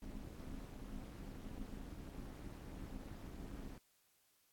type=noise with amplitude modulation; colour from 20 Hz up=brown; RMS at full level=-45 dBFS; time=0.02-3.78 s; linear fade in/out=2 ms; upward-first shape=sine; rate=234 Hz; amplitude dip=95%; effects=white hiss -75 dBFS RMS until 4.52 s + AAC 64 kbps